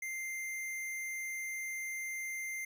square tone, 2093 Hz, C7, in tune, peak -38 dBFS, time 0.02-2.65 s, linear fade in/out 5 ms, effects none

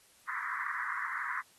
white band-pass noise, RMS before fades -37 dBFS, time 0.27-1.42 s, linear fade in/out 20 ms, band 980 to 2000 Hz, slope 96 dB/octave, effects white hiss -63 dBFS RMS until 1.58 s + AAC 32 kbps

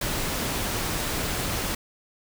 pink noise, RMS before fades -28 dBFS, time 0.01-1.75 s, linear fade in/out 5 ms, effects none

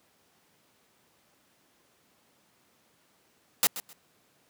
white noise with echo, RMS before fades -22 dBFS, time 3.63-3.67 s, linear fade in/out 0 ms, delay 130 ms, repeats 2, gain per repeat -14 dB, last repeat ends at 3.93 s, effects pink hiss -66 dBFS RMS until 4.49 s + high-pass 150 Hz 12 dB/octave

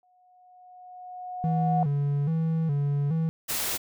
sine tone with exponential growth, 728 Hz, F#5, 28 cents flat, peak -22 dBFS, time 0.03-1.83 s, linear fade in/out 1 ms, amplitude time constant 390 ms
triangle tone with vibrato, 152.2 Hz, D#3, 38 cents flat, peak -21 dBFS, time 1.44-3.29 s, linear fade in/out 0 ms, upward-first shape square, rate 1.2 Hz, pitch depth 110 cents each way
white noise, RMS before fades -29 dBFS, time 3.48-3.78 s, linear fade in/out 20 ms
effects none

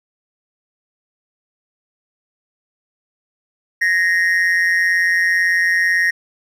triangle tone with amplitude modulation, 1864.7 Hz, A#6, in tune, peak -8 dBFS, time 3.81-6.11 s, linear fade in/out 10 ms, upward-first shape sine, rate 178 Hz, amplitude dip 75%, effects none

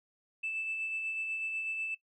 sine tone with tremolo, 2637 Hz, E7, in tune, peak -31 dBFS, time 0.43-1.95 s, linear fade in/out 10 ms, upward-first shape sine, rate 8.1 Hz, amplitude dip 35%, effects noise-tail reverb RT60 0.1 s tail -17 dB re dry + tanh soft clip ceiling -28 dBFS

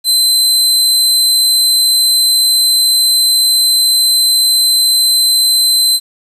sawtooth tone, 4067 Hz, C8, 50 cents flat, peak -5 dBFS, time 0.04-6 s, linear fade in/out 50 ms, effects resampled to 32000 Hz + 7-bit

